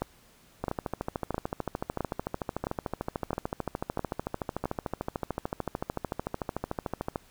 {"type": "two click trains", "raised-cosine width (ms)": 1, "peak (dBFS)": [-16, -15], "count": [89, 8], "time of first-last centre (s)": [[0.64, 7.159], [0.02, 4.656]], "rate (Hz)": [13.5, 1.51], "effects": ["pink hiss -59 dBFS RMS until 7.3 s"]}